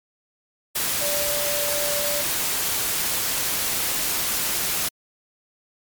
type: tone in noise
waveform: sine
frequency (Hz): 583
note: D5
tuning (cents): -13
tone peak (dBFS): -27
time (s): 1.01-2.22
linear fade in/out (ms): 10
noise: white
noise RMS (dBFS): -24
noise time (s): 0.75-4.89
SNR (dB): -6
effects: MP3 96 kbps